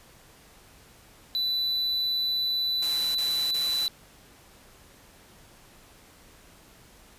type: tone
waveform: triangle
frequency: 3982 Hz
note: B7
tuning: 14 cents sharp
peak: -23 dBFS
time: 1.35-3.88 s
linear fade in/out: 0 ms
type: noise bursts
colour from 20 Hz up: white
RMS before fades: -37 dBFS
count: 3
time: 2.82-3.87 s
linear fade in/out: 5 ms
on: 330 ms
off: 30 ms
effects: pink hiss -54 dBFS RMS until 7.18 s + resampled to 32000 Hz